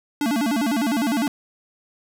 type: tone with vibrato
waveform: square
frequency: 256.5 Hz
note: C4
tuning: 34 cents flat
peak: -20 dBFS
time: 0.21-1.28 s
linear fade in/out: 2 ms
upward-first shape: square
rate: 9.9 Hz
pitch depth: 220 cents each way
effects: none